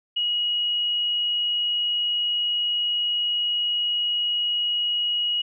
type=tone; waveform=sine; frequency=2900 Hz; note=F#7; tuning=35 cents flat; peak=-21 dBFS; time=0.16-5.42 s; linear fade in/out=10 ms; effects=none